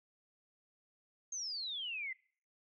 sine exponential sweep, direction down, 6500 to 2006 Hz, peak -38 dBFS, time 1.32-2.13 s, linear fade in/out 5 ms, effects noise-tail reverb RT60 0.5 s tail -25 dB re dry

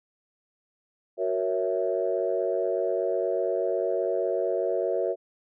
sine chord, F# dominant seventh, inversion none, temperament equal, 370 / 466.2 / 554.4 / 659.3 Hz, F#4 / A#4 / C#5 / E5, 0 / 0 / 0 / 0 cents, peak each -29 dBFS, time 1.17-5.16 s, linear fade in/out 50 ms, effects tanh soft clip ceiling -13 dBFS

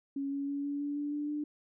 sine tone with pitch steps, 277.2 / 279.9 / 282.7 / 285.5 / 288.3 / 291.1 / 294 / 296.9 Hz, C#4 / C#4 / C#4 / D4 / D4 / D4 / D4 / D4, 0 / +17 / +34 / -49 / -32 / -15 / +2 / +19 cents, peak -32 dBFS, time 0.16-1.44 s, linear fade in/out 5 ms, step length 160 ms, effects none

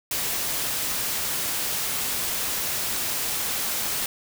white noise, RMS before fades -27 dBFS, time 0.11-4.06 s, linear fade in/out 2 ms, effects none

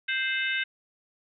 harmonic tone with a mistuned harmonic, 523.3 Hz, C5, in tune, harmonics 3 / 4 / 5 / 6 / 7, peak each -29 / -31 / -33 / -35 / -36 dBFS, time 0.08-0.64 s, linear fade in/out 10 ms, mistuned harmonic 6, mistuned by -92 cents, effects none

